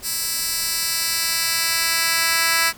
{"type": "tone with high-pass filter sweep", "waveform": "10% pulse", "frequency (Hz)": 330, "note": "E4", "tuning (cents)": 2, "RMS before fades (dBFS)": -21, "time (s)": [0.02, 2.73], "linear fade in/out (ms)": 50, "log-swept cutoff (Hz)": [6500, 1900], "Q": 0.74, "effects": ["pink hiss -44 dBFS RMS until 2.77 s"]}